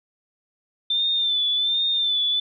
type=tone with vibrato; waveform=sine; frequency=3553 Hz; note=A7; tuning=16 cents sharp; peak=-19 dBFS; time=0.9-2.4 s; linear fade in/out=5 ms; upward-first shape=sine; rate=1.3 Hz; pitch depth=54 cents each way; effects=none